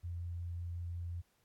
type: tone with vibrato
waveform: sine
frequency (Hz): 86.4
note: F2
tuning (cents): -18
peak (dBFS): -38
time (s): 0.03-1.22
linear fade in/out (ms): 20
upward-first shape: triangle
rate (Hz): 5.5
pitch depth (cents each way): 9
effects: pink hiss -75 dBFS RMS until 1.44 s + AAC 64 kbps